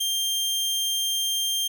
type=tone; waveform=sawtooth; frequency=3182 Hz; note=G7; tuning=25 cents sharp; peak=-20 dBFS; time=0-1.68 s; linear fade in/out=10 ms; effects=none